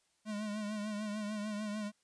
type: tone with vibrato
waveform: square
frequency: 210.4 Hz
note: G#3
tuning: 23 cents sharp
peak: -37 dBFS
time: 0.25-1.92 s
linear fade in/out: 50 ms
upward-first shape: triangle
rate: 6.7 Hz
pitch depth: 61 cents each way
effects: white hiss -75 dBFS RMS until 2.03 s + resampled to 22050 Hz